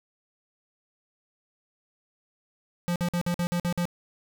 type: tone bursts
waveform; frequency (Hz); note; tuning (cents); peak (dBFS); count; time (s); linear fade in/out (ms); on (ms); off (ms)
square; 174.61; F3; 0; -25; 8; 2.88-3.854; 0; 78; 50
effects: none